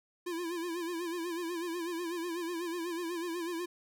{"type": "tone with vibrato", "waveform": "square", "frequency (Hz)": 341.6, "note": "F4", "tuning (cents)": -38, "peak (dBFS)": -35, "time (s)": [0.26, 3.66], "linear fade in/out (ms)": 10, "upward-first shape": "sine", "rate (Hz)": 8.1, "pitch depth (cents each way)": 83, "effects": []}